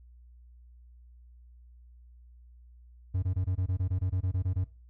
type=tone bursts; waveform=triangle; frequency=92.5 Hz; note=F#2; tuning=in tune; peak=-24 dBFS; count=14; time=3.14-4.644 s; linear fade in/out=10 ms; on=87 ms; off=22 ms; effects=noise-tail reverb RT60 0.3 s tail -17 dB re dry + added 60 Hz sine -51 dBFS peak until 4.89 s